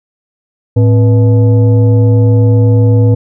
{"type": "tone with frequency modulation", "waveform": "sine", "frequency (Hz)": 109, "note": "A2", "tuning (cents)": -16, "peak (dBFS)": -4, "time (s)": [0.76, 3.15], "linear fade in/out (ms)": 10, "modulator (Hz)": 376, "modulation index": 0.57, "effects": []}